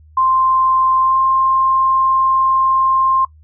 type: tone with pitch glide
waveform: sine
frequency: 1046.5 to 1056.8 Hz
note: C6 to C6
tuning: 0 to +17 cents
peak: -11 dBFS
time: 0.17-3.25 s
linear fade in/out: 5 ms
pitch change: +17 cents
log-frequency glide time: 1-1.19 s
effects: noise-tail reverb RT60 0.1 s tail -20 dB re dry + added 77 Hz sine -42 dBFS peak until 3.43 s

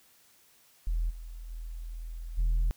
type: tone with level steps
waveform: sine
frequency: 41.1 Hz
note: E1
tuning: 4 cents flat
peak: -25 / -39 / -36 / -21 dBFS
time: 0.87-2.71 s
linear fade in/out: 0 ms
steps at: 1.09 / 1.49 / 2.37 s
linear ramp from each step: 20 ms
effects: tanh soft clip ceiling -22 dBFS + white hiss -62 dBFS RMS until 2.76 s

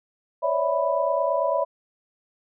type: tone cluster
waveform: sine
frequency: 545 / 574 / 653 / 989 Hz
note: C#5 / D5 / E5 / B5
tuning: -29 / -40 / -17 / +2 cents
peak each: -28 / -25 / -25 / -26 dBFS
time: 0.42-1.65 s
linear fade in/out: 20 ms
effects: none

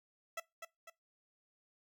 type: tone with echo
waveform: 15% pulse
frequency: 659.3 Hz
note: E5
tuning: in tune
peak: -32 dBFS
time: 0.37-0.4 s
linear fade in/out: 5 ms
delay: 250 ms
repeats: 2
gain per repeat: -6 dB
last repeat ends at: 0.9 s
effects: noise-tail reverb RT60 0.2 s tail -21 dB re dry

